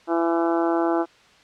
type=harmonic tone; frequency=167.7 Hz; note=E3; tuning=30 cents sharp; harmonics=2 / 3 / 4 / 5 / 6 / 7 / 8 / 9; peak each=-21 / -30 / -26 / -28 / -33 / -34 / -33 / -38 dBFS; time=0.07-1.06 s; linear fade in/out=50 ms; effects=white hiss -53 dBFS RMS until 1.43 s + low-pass 4000 Hz 12 dB/octave